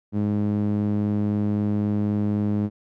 sawtooth tone with band-pass filter, 103.83 Hz, G#2, in tune, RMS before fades -23 dBFS, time 0.12-2.7 s, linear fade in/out 50 ms, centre 220 Hz, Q 1.7, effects none

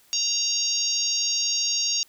harmonic tone, 932.3 Hz, A#5, in tune, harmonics 3 / 4 / 5 / 6 / 7, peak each -32 / -33 / -27 / -27 / -27 dBFS, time 0.13-2.03 s, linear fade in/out 0 ms, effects white hiss -58 dBFS RMS until 2.08 s

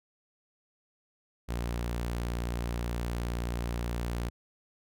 sawtooth tone, 59 Hz, A#1, 22 cents sharp, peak -27 dBFS, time 1.48-4.3 s, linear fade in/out 20 ms, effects none

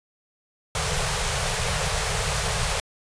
pink band-stop noise, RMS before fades -25 dBFS, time 0.75-2.8 s, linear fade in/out 2 ms, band 180 to 410 Hz, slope 96 dB/octave, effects resampled to 22050 Hz

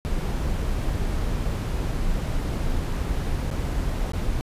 brown noise with dropouts, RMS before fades -25 dBFS, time 0.05-4.41 s, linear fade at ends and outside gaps 0 ms, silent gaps 3.503-3.512 / 4.119-4.134 s, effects resampled to 32000 Hz

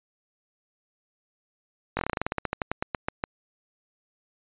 slowing click train, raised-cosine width 0.5 ms, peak -11 dBFS, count 20, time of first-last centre 1.97-3.239 s, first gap 20 ms, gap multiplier 1.12, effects resampled to 8000 Hz

